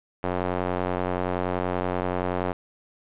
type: tone with band-pass filter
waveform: square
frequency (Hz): 45.25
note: F#1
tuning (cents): -38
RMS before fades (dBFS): -27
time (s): 0.23-2.53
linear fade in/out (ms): 10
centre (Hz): 660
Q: 0.93
effects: resampled to 8000 Hz + 8-bit